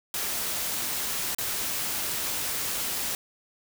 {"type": "noise with dropouts", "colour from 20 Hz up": "white", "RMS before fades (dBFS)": -30, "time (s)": [0.14, 3.15], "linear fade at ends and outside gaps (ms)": 1, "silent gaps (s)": [1.348, 1.384], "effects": []}